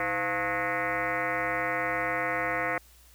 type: tone with frequency modulation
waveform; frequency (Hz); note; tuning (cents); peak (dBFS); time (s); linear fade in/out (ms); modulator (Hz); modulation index
sine; 1275; D#6; +42; -26; 0-2.78; 2; 191; 4.7
effects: added 60 Hz sine -56 dBFS peak until 3.14 s + white hiss -58 dBFS RMS until 3.14 s